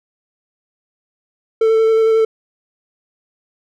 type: tone with vibrato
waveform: triangle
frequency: 445.2 Hz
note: A4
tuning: 20 cents sharp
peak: -8 dBFS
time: 1.61-2.25 s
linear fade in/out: 5 ms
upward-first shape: square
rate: 11 Hz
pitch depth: 10 cents each way
effects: none